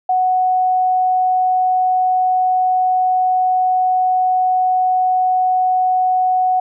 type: tone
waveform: sine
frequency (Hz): 740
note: F#5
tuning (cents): 0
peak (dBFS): -12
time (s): 0.09-6.6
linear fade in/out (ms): 5
effects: none